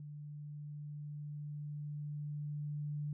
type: tone with level ramp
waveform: sine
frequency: 147.7 Hz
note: D3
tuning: 10 cents sharp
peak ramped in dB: -45 to -36 dBFS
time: 0-3.13 s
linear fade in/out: 2 ms
effects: none